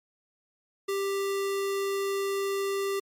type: tone with sample-and-hold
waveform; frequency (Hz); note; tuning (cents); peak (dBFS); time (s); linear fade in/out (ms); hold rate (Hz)
sine; 394.4; G4; +11; -26; 0.88-3; 10; 1575
effects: MP3 64 kbps